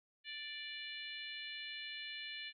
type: harmonic tone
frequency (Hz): 587.3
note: D5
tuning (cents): 0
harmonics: 3 / 4 / 5 / 6 / 7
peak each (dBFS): -50 / -49 / -49 / -51 / -52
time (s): 0.24-2.53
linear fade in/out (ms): 50
effects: none